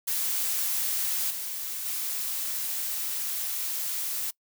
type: noise with level steps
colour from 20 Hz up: blue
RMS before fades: -28 / -34 / -31 dBFS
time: 0.07-4.31 s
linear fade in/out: 10 ms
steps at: 1.3 / 1.85 s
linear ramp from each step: 10 ms
effects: noise-tail reverb RT60 0.1 s tail -23 dB re dry

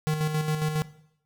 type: tone with tremolo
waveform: square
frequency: 154.1 Hz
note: D#3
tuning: 16 cents flat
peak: -23 dBFS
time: 0.07-0.82 s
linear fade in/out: 0 ms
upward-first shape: square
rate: 7.3 Hz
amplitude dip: 45%
effects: noise-tail reverb RT60 0.7 s tail -17 dB re dry

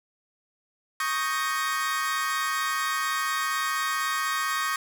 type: chord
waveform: 40% pulse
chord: Eb dominant seventh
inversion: third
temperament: equal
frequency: 1108.7 / 1244.5 / 1568 / 1864.7 Hz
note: Db6 / Eb6 / G6 / Bb6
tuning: 0 / 0 / 0 / 0 cents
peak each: -29 / -30 / -33 / -30 dBFS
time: 1-4.76 s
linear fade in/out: 2 ms
effects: none

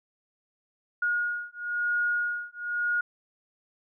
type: beating tone pair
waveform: sine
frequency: 1437 / 1438 Hz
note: F6 / F#6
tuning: +49 / -50 cents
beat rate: 1 Hz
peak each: -29 dBFS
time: 1.02-3.01 s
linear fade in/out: 5 ms
effects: none

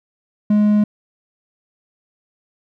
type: tone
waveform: triangle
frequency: 209.3 Hz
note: G#3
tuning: 14 cents sharp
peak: -9 dBFS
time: 0.5-0.84 s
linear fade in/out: 5 ms
effects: none

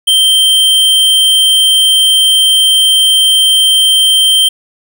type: tone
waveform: square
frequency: 3136 Hz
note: G7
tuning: in tune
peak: -6 dBFS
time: 0.07-4.49 s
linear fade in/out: 10 ms
effects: none

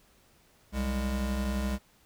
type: tone pair together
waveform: square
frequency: 64 / 203.7 Hz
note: C2 / G#3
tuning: -38 / -33 cents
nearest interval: octave + minor sixth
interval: 2005 cents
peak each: -31 / -33 dBFS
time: 0.72-1.79 s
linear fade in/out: 50 ms
effects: pink hiss -63 dBFS RMS until 2.05 s

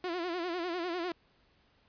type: tone with vibrato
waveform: sawtooth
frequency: 349.2 Hz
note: F4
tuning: in tune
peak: -29 dBFS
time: 0.04-1.12 s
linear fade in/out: 2 ms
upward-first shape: sine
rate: 10 Hz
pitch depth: 100 cents each way
effects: pink hiss -68 dBFS RMS until 1.88 s + resampled to 11025 Hz

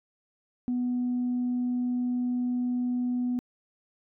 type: tone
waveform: sine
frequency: 246.9 Hz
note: B3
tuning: in tune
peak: -24 dBFS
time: 0.68-3.39 s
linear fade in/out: 0 ms
effects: tanh soft clip ceiling -22 dBFS

